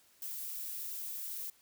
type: noise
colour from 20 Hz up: violet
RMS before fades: -41 dBFS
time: 0.22-1.5 s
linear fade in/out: 2 ms
effects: white hiss -66 dBFS RMS until 1.61 s